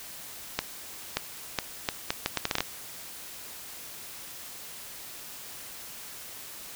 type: accelerating click train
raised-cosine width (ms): 0.2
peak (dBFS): -8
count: 12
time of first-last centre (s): 0.59-2.606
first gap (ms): 580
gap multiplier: 0.72
effects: white hiss -43 dBFS RMS until 6.75 s